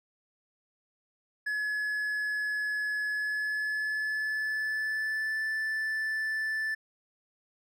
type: tone with pitch glide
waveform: triangle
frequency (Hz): 1700 to 1756.9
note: G#6 to A6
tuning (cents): +40 to -3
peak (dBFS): -27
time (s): 1.46-6.75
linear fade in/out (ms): 10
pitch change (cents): +57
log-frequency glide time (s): 3.07-5.44
effects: none